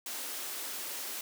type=high-pass noise; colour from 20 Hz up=white; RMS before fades=-39 dBFS; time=0.06-1.21 s; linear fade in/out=2 ms; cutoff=240 Hz; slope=24 dB/octave; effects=none